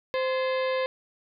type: harmonic tone with a mistuned harmonic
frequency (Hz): 520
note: C5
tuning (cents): -11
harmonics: 1 / 2 / 3 / 4 / 5 / 6 / 7 / 8 / 9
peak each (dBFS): -25 / -33 / -38 / -37 / -41 / -45 / -43 / -46 / -49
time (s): 0.14-0.86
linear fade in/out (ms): 0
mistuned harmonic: 3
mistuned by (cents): +150
effects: none

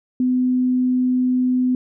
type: tone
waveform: sine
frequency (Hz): 252.7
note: B3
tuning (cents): +40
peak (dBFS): -15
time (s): 0.2-1.75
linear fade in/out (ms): 2
effects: none

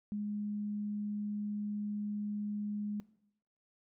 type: tone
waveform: sine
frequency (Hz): 207.7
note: G#3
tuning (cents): 0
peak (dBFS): -34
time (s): 0.12-3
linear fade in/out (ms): 0
effects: noise-tail reverb RT60 0.8 s tail -20 dB re dry

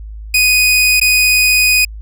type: tone with dropouts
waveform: sawtooth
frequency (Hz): 2489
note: D#7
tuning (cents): 0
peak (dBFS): -5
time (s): 0.34-1.85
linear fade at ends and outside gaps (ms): 5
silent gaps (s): 1-1.013
effects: added 53 Hz sine -26 dBFS peak until 2.01 s

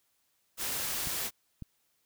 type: noise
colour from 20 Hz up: white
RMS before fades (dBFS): -34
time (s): 0.57-1.31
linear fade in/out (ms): 50
type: clicks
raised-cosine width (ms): 5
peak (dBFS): -28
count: 2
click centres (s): 1.072 / 1.623
effects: white hiss -74 dBFS RMS until 2.05 s

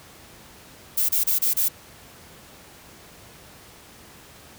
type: noise bursts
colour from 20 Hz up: violet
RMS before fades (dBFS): -21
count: 5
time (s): 0.97-1.686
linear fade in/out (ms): 10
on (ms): 120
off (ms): 29
effects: pink hiss -47 dBFS RMS until 4.58 s + high-pass 60 Hz 12 dB/octave

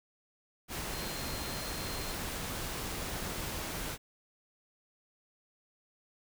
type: tone in noise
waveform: sine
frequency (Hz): 4186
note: C8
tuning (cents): 0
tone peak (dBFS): -46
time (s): 0.9-2.16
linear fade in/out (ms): 50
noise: pink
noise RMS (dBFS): -38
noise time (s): 0.68-3.98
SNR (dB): -11
effects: none

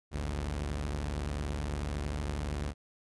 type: tone pair together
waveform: sawtooth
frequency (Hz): 51.92 / 73.42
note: G#1 / D2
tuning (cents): 0 / 0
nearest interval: tritone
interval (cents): 600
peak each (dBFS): -34 / -30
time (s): 0.11-2.74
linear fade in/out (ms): 50
effects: resampled to 24000 Hz

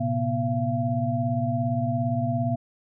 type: tone cluster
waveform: sine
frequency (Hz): 113.2 / 130.6 / 242.3 / 680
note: A2 / C3 / B3 / F5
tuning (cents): +50 / -3 / -33 / -46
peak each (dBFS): -28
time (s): 0-2.56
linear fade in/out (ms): 10
effects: none

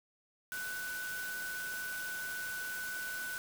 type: tone in noise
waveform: sine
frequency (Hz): 1493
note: F#6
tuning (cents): +15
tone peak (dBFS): -38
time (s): 0.52-3.38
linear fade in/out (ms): 0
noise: white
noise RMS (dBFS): -45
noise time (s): 0.52-3.38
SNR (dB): +4
effects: none

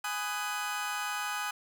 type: chord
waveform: 30% pulse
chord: G# minor seventh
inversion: none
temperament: just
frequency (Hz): 830.6 / 996.7 / 1245.9 / 1495.1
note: G#5 / B5 / D#6 / F#6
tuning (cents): 0 / +16 / +2 / +18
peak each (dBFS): -35 / -40 / -34 / -35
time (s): 0.04-1.51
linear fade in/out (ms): 5
effects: none

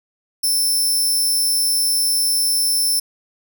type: tone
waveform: 15% pulse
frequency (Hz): 5330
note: E8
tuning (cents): +18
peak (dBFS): -10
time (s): 0.43-3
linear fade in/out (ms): 10
effects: none

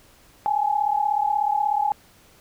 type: tone pair together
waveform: sine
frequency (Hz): 815 / 851.5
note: G#5 / G#5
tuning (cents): -33 / +43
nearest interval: minor second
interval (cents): 76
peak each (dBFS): -22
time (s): 0.46-1.92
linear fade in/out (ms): 0
effects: pink hiss -54 dBFS RMS until 2.4 s

